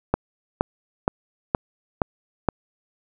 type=click train; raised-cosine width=1 ms; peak=-4 dBFS; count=6; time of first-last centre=0.14-2.487 s; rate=2.13 Hz; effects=none